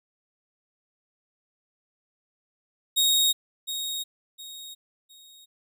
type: tone with echo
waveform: sawtooth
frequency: 3754 Hz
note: A#7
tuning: 11 cents sharp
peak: -16 dBFS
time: 2.96-3.33 s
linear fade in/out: 20 ms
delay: 710 ms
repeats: 3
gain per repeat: -10 dB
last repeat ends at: 5.46 s
effects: none